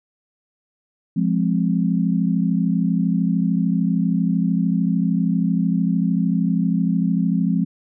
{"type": "chord", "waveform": "sine", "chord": "F minor", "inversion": "none", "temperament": "equal", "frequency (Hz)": [174.61, 207.7, 261.6], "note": ["F3", "Ab3", "C4"], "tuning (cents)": [0, 0, 0], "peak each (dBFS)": [-19, -21, -23], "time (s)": [1.16, 7.65], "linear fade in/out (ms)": 10, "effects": []}